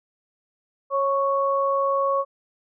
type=tone pair together; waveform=sine; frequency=549.3 / 1108.7 Hz; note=C#5 / C#6; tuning=-16 / 0 cents; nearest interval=octave; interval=1216 cents; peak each=-22 dBFS; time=0.9-2.25 s; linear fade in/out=50 ms; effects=none